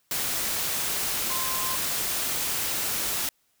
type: tone in noise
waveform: sine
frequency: 1044 Hz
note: C6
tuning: 4 cents flat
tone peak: -33 dBFS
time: 1.3-1.76 s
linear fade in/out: 2 ms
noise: white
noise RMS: -28 dBFS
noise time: 0.11-3.29 s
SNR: -8 dB
effects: white hiss -69 dBFS RMS until 3.6 s